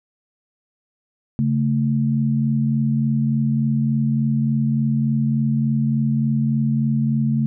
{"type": "tone pair together", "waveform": "sine", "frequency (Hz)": [138.67, 222.1], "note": ["C#3", "A3"], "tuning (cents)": [1, 16], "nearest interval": "minor sixth", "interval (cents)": 815, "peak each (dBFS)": -19, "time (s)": [1.39, 7.46], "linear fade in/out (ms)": 0, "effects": []}